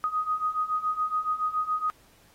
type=beating tone pair; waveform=sine; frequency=1244.5 / 1251.6 Hz; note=D#6 / D#6; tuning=0 / +10 cents; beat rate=7.1 Hz; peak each=-30 / -27 dBFS; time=0.04-1.9 s; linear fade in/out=0 ms; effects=pink hiss -60 dBFS RMS until 2.34 s + AAC 48 kbps